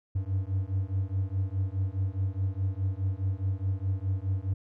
triangle beating tone pair, 93.5 / 98.3 Hz, F#2 / G2, +19 / +5 cents, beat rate 4.8 Hz, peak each -28 dBFS, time 0.15-4.54 s, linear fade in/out 10 ms, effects none

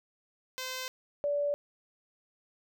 5% pulse / sine tone pair in turn, 515 / 578.1 Hz, C5 / D5, -28 / -27 cents, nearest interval major second, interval 201 cents, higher second, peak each -24 / -27 dBFS, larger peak first, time 0.58-0.88 / 1.24-1.54 s, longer neither, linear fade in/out 0 ms, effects none

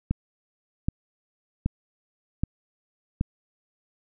click train, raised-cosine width 5 ms, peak -11 dBFS, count 5, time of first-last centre 0.11-3.211 s, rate 1.29 Hz, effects none

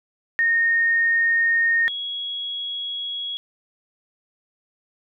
sine tone pair in turn, 1844 / 3329 Hz, A#6 / G#7, -19 / +3 cents, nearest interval minor seventh, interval 1022 cents, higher second, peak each -16 / -26 dBFS, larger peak first, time 0.39-1.88 / 1.88-3.37 s, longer neither, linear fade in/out 0 ms, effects none

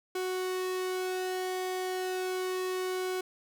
sawtooth tone with flanger, 370 Hz, F#4, in tune, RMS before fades -33 dBFS, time 0.15-3.21 s, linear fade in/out 5 ms, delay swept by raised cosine 1.1 to 1.97 ms, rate 0.33 Hz, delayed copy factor -0.5, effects none

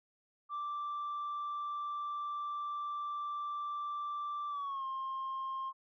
sine tone with pitch glide, 1173 to 1063.3 Hz, D6 to C6, -2 to +28 cents, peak -34 dBFS, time 0.49-5.73 s, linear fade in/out 50 ms, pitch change -170 cents, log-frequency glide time 4.49-4.85 s, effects tanh soft clip ceiling -34 dBFS

